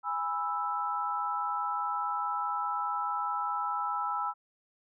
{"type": "chord", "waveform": "sine", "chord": "E major", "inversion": "first", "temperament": "just", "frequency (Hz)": [824.1, 988.9, 1318.5], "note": ["G#5", "B5", "E6"], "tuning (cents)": [-14, 2, 0], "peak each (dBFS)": [-35, -35, -32], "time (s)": [0.03, 4.34], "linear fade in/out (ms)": 50, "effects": []}